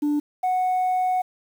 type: tone pair in turn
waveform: sine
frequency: 294.3 / 737.5 Hz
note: D4 / F#5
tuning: +4 / -6 cents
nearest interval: octave + major third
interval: 1590 cents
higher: second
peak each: -17 dBFS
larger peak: neither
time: 0.02-0.2 / 0.43-1.22 s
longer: second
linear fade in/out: 10 ms
effects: tanh soft clip ceiling -18 dBFS + 8-bit